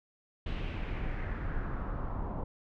brown noise with low-pass filter sweep, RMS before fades -35 dBFS, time 0.46-2.44 s, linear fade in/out 5 ms, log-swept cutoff 3200 to 900 Hz, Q 2.7, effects none

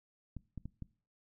clicks, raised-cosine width 5 ms, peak -30 dBFS, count 4, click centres 0.367 / 0.577 / 0.656 / 0.823 s, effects noise-tail reverb RT60 0.4 s tail -21 dB re dry

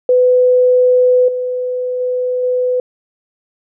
sine tone with level steps, 501 Hz, B4, 25 cents sharp, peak -7 / -16 / -14 / -12 dBFS, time 0.09-2.8 s, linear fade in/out 2 ms, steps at 1.28 / 2 / 2.43 s, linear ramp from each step 5 ms, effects none

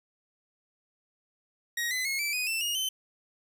sawtooth tone with pitch steps, 1888 / 2024 / 2169 / 2324 / 2491 / 2670 / 2862 / 3067 Hz, A#6 / B6 / C#7 / D7 / D#7 / E7 / F7 / G7, +22 / +42 / -38 / -19 / +1 / +22 / +42 / -38 cents, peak -25 dBFS, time 1.77-2.89 s, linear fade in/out 5 ms, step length 140 ms, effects none

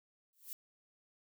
violet noise with exponential growth, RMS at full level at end -41 dBFS, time 0.33-0.53 s, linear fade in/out 0 ms, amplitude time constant 43 ms, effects none

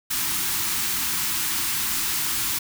white band-stop noise, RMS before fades -25 dBFS, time 0.1-2.59 s, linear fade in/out 10 ms, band 370 to 850 Hz, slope 48 dB/octave, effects none

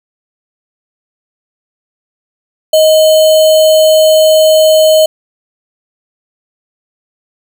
sine tone with sample-and-hold, 627 Hz, D#5, 13 cents sharp, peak -3 dBFS, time 2.73-5.06 s, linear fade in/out 5 ms, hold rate 3675 Hz, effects none

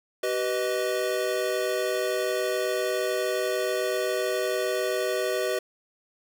square chord, G augmented, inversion none, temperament equal with one note detuned, 382.8 / 493.9 / 622.3 Hz, G4 / B4 / D#5, -41 / 0 / 0 cents, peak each -30 dBFS, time 0.23-5.59 s, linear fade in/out 5 ms, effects none

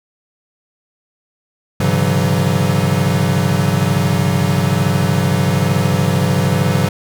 square tone cluster, 100.1 / 131.4 / 144.7 / 166.9 / 188.1 Hz, G2 / C3 / D3 / E3 / F#3, +37 / +8 / -25 / +22 / +29 cents, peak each -20 dBFS, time 1.8-6.89 s, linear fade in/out 5 ms, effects none

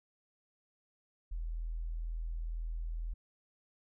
sine tone, 41.04 Hz, E1, 7 cents flat, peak -35 dBFS, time 1.31-3.14 s, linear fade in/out 10 ms, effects none

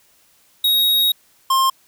square tone pair in turn, 3779 / 1060.4 Hz, A#7 / C6, +23 / +23 cents, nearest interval octave + minor seventh, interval 2200 cents, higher first, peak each -14 dBFS, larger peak neither, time 0.64-1.12 / 1.5-1.7 s, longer first, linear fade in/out 5 ms, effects white hiss -56 dBFS RMS until 1.87 s

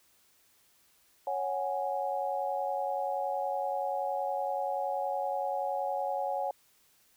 sine chord, C# suspended fourth, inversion none, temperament equal, 554.4 / 740 / 830.6 Hz, C#5 / F#5 / G#5, 0 / 0 / 0 cents, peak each -34 dBFS, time 1.27-6.51 s, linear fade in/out 2 ms, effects white hiss -66 dBFS RMS until 7.16 s

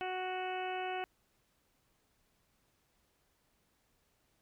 harmonic tone, 370 Hz, F#4, in tune, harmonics 1 / 2 / 3 / 4 / 5 / 6 / 7 / 8, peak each -41 / -38 / -50 / -46 / -51 / -50 / -47 / -50 dBFS, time 0.01-1.04 s, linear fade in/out 0 ms, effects pink hiss -75 dBFS RMS until 4.41 s

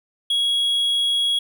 triangle tone, 3322 Hz, G#7, in tune, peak -16 dBFS, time 0.3-1.39 s, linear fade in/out 5 ms, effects none

